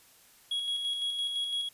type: tone with tremolo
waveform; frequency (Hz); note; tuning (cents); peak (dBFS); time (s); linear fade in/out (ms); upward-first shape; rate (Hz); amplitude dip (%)
triangle; 3322; G#7; 0; -27; 0.51-1.69; 5; square; 5.9; 35
effects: white hiss -59 dBFS RMS until 1.73 s + resampled to 32000 Hz